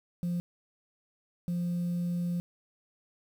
sine tone pair in turn, 174.61 / 174.61 Hz, F3 / F3, 0 / 0 cents, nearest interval unison, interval 0 cents, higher neither, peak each -26 dBFS, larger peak neither, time 0.23-0.4 / 1.48-2.4 s, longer second, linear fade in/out 0 ms, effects tanh soft clip ceiling -27 dBFS + 9-bit

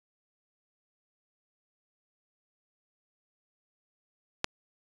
click, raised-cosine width 0.2 ms, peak -8 dBFS, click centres 4.444 s, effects resampled to 22050 Hz

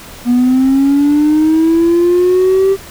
triangle linear sweep, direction up, 240 to 392 Hz, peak -4 dBFS, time 0.25-2.77 s, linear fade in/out 50 ms, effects tanh soft clip ceiling -3 dBFS + pink hiss -33 dBFS RMS until 2.9 s

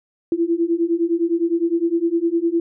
sine beating tone pair, 331.5 / 341.3 Hz, E4 / F4, +10 / -40 cents, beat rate 9.8 Hz, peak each -20 / -19 dBFS, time 0.32-2.6 s, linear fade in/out 2 ms, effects none

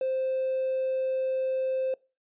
triangle tone with hard clipping, 523.3 Hz, C5, in tune, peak -26 dBFS, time 0.01-1.94 s, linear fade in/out 2 ms, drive 4 dB, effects noise-tail reverb RT60 0.3 s tail -23 dB re dry + resampled to 8000 Hz

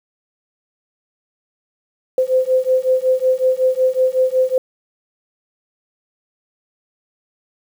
sine beating tone pair, 513 / 518.4 Hz, C5 / C5, -34 / -16 cents, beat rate 5.4 Hz, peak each -16 / -16 dBFS, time 2.18-4.58 s, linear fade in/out 2 ms, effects 7-bit

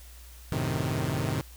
sawtooth chord, F# diminished seventh, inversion none, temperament equal, 92.5 / 110 / 130.81 / 155.56 Hz, F#2 / A2 / C3 / Eb3, 0 / 0 / 0 / 0 cents, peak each -31 / -30 / -27 / -28 dBFS, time 0.52-1.41 s, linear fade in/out 0 ms, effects added 60 Hz sine -46 dBFS peak until 1.56 s + white hiss -53 dBFS RMS until 1.56 s

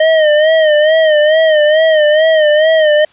square tone with vibrato, 620 Hz, D#5, 6 cents flat, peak -7 dBFS, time 0-3.05 s, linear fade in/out 5 ms, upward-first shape sine, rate 2.3 Hz, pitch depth 69 cents each way, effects white hiss -47 dBFS RMS until 3.12 s + resampled to 8000 Hz

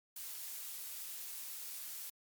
blue noise, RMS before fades -45 dBFS, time 0.16-2.1 s, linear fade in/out 5 ms, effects MP3 96 kbps

